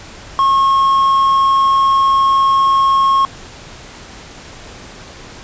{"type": "tone with hard clipping", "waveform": "triangle", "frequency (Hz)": 1086, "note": "C#6", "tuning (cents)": -36, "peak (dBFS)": -10, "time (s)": [0.39, 3.25], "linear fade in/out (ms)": 0, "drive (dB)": 6, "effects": ["pink hiss -35 dBFS RMS until 5.43 s", "resampled to 16000 Hz"]}